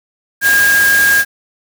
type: tone in noise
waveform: sine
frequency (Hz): 1624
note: G#6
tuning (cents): -39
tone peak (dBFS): -8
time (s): 0.41-1.25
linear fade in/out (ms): 50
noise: white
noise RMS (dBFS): -18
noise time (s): 0.41-1.25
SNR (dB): +7
effects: none